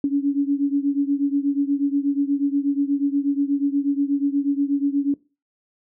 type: beating tone pair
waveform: sine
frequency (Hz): 279.3 / 287.6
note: C#4 / D4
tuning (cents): +13 / -36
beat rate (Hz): 8.3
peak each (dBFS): -20 / -22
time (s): 0.04-5.14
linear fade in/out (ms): 2
effects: noise-tail reverb RT60 0.3 s tail -20 dB re dry